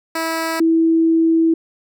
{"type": "tone pair in turn", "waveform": ["10% pulse", "sine"], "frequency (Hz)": [325.7, 326.9], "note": ["E4", "E4"], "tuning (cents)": [-21, -14], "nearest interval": "unison", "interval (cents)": 7, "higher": "second", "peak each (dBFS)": -11, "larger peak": "neither", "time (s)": [[0.15, 0.6], [0.6, 1.54]], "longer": "second", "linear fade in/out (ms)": 5, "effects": []}